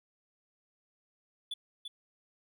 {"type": "tone with echo", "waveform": "triangle", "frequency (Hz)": 3460, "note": "A7", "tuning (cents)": -30, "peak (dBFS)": -33, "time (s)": [1.51, 1.54], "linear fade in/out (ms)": 5, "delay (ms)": 340, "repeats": 1, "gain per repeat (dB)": -5, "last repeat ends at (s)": 1.88, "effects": []}